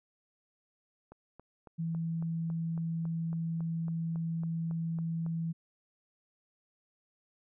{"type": "click train", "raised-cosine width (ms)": 1, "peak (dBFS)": -36, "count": 16, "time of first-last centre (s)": [1.12, 5.264], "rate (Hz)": 3.62}
{"type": "tone", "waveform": "sine", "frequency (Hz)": 164.81, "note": "E3", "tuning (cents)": 0, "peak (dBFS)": -31, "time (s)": [1.78, 5.53], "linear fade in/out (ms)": 20}
{"effects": []}